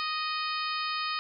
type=harmonic tone with a mistuned harmonic; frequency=622.3 Hz; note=D#5; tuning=in tune; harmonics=2 / 3 / 4 / 5 / 6 / 7 / 8; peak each=-32 / -40 / -37 / -41 / -41 / -38 / -40 dBFS; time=0-1.19 s; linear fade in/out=0 ms; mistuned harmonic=5; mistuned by=-24 cents; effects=none